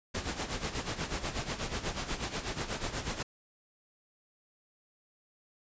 pink noise with tremolo, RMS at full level -33 dBFS, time 0.14-3.23 s, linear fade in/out 10 ms, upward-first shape sine, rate 8.2 Hz, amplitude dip 70%, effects resampled to 16000 Hz

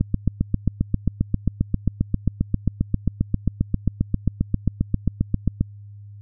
click train, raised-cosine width 5 ms, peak -6 dBFS, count 43, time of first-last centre 0.01-5.61 s, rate 7.5 Hz, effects added 102 Hz sine -38 dBFS peak until 6.21 s

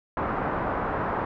white low-pass noise, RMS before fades -28 dBFS, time 0.17-1.25 s, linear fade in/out 2 ms, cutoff 1300 Hz, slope 24 dB/octave, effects none

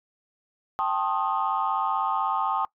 sine chord, A half-diminished seventh, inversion third, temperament equal with one note detuned, 784 / 880 / 1067.3 / 1244.5 Hz, G5 / A5 / C6 / Eb6, 0 / 0 / +34 / 0 cents, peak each -28 dBFS, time 0.79-2.65 s, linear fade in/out 0 ms, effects noise-tail reverb RT60 0.1 s tail -21 dB re dry + tanh soft clip ceiling -15 dBFS

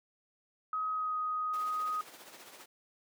sine tone with pitch glide, 1266 to 1250.7 Hz, D#6 to D#6, +30 to +9 cents, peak -31 dBFS, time 0.73-2.01 s, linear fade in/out 2 ms, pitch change -21 cents, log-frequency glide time 0.91-1.16 s
pink noise with tremolo, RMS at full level -48 dBFS, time 1.53-2.66 s, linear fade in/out 10 ms, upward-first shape triangle, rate 15 Hz, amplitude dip 55%
effects high-pass 400 Hz 12 dB/octave

